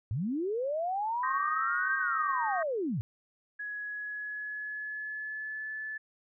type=linear two-way sweep; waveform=sine; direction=up then down; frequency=92.8 to 1597 to 92.8 Hz; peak=-29 dBFS; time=0.11-3.01 s; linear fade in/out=0 ms; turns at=1.96 s
type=chord; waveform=sine; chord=Eb dominant seventh; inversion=third; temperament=equal; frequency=1108.7 / 1244.5 / 1568 / 1864.7 Hz; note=Db6 / Eb6 / G6 / Bb6; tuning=0 / 0 / 0 / 0 cents; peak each=-37 dBFS; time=1.23-2.63 s; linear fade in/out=5 ms
type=tone with pitch glide; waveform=sine; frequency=1678 to 1736.2 Hz; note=G#6 to A6; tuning=+17 to -24 cents; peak=-35 dBFS; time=3.59-5.98 s; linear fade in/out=10 ms; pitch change=+59 cents; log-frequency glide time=3.84-5.72 s
effects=none